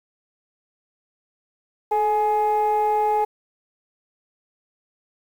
sine tone pair together, 431.3 / 838.5 Hz, A4 / G#5, -35 / +16 cents, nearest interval octave, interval 1151 cents, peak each -21 / -17 dBFS, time 1.91-3.25 s, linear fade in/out 10 ms, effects tanh soft clip ceiling -14 dBFS + 8-bit

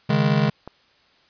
square chord, C# suspended second, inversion none, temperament just, 138.59 / 155.92 / 207.9 Hz, C#3 / D#3 / G#3, 0 / +4 / +2 cents, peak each -22 dBFS, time 0.09-0.5 s, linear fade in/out 10 ms
click, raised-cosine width 1 ms, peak -21 dBFS, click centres 0.676 s
effects white hiss -58 dBFS RMS until 1.29 s + resampled to 11025 Hz

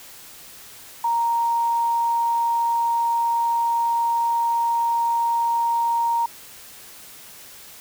sine tone, 932.3 Hz, A#5, in tune, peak -18 dBFS, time 1.04-6.26 s, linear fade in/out 5 ms, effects white hiss -43 dBFS RMS until 7.8 s

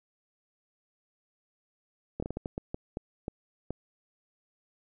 slowing click train, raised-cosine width 2 ms, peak -20 dBFS, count 11, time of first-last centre 2.2-3.706 s, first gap 25 ms, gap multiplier 1.37, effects none

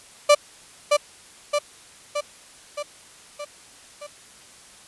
35% pulse tone with echo, 587 Hz, D5, 1 cent flat, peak -9 dBFS, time 0.29-0.35 s, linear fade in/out 10 ms, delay 620 ms, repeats 6, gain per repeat -4 dB, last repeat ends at 4.07 s, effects white hiss -48 dBFS RMS until 4.87 s + resampled to 24000 Hz

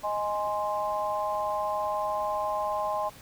sine chord, Ab major, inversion second, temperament equal, 622.3 / 830.6 / 1046.5 Hz, Eb5 / Ab5 / C6, 0 / 0 / 0 cents, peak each -31 dBFS, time 0.03-3.1 s, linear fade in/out 20 ms, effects pink hiss -50 dBFS RMS until 3.21 s

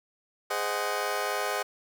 20% pulse chord, Ab dominant seventh, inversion none, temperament just, 415.3 / 519.1 / 623 / 747.5 Hz, Ab4 / C5 / Eb5 / Gb5, 0 / -14 / +2 / +17 cents, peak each -29 dBFS, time 0.5-1.63 s, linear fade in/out 10 ms, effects none

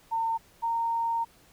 sine tone pair in turn, 908 / 922.3 Hz, A#5 / A#5, -46 / -19 cents, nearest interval unison, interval 27 cents, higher second, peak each -25 dBFS, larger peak neither, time 0.11-0.38 / 0.62-1.25 s, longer second, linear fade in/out 20 ms, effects pink hiss -59 dBFS RMS until 1.52 s

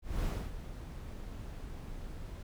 brown noise with ADSR envelope, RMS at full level -31 dBFS, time 0.02-2.43 s, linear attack 220 ms, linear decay 270 ms, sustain -12 dB, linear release 6 ms, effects none

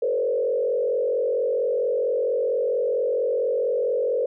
sine tone with frequency modulation, 493.9 Hz, B4, in tune, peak -20 dBFS, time 0.02-4.26 s, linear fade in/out 5 ms, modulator 44.4 Hz, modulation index 1.3, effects none

